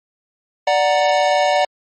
square chord, D augmented, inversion none, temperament equal, 587.3 / 740 / 932.3 Hz, D5 / F#5 / A#5, 0 / 0 / 0 cents, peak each -17 / -17 / -23 dBFS, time 0.67-1.65 s, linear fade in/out 5 ms, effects low-pass 5000 Hz 12 dB/octave + MP3 32 kbps

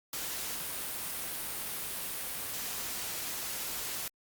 white noise, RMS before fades -37 dBFS, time 0.13-4.08 s, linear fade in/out 2 ms, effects Opus 48 kbps

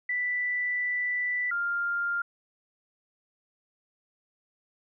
sine tone pair in turn, 1977 / 1399.2 Hz, B6 / F6, +1 / +3 cents, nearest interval tritone, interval 598 cents, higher first, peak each -26 dBFS, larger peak neither, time 0.09-1.51 / 1.51-2.22 s, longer first, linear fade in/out 5 ms, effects none

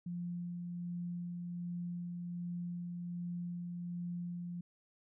sine tone with tremolo, 174.61 Hz, F3, in tune, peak -37 dBFS, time 0.06-4.61 s, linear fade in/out 5 ms, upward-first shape sine, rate 1.3 Hz, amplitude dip 25%, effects none

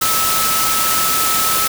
sine tone in noise, 1303 Hz, E6, 20 cents flat, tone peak -19 dBFS, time 0.01-1.68 s, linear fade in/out 10 ms, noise white, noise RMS -17 dBFS, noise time 0.01-1.68 s, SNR -5 dB, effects none

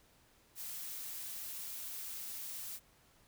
blue noise, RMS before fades -44 dBFS, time 0.55-2.8 s, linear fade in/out 50 ms, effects pink hiss -67 dBFS RMS until 3.27 s

